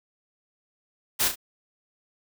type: noise with echo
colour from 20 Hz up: white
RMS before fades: -23 dBFS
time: 1.19-1.29 s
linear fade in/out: 20 ms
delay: 34 ms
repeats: 2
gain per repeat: -7 dB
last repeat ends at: 1.358 s
effects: none